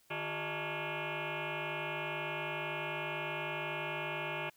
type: tone with frequency modulation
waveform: sine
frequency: 911 Hz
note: A#5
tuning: 40 cents flat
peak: -35 dBFS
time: 0.1-4.5 s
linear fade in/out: 10 ms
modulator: 253 Hz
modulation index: 7.6
effects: white hiss -68 dBFS RMS until 4.56 s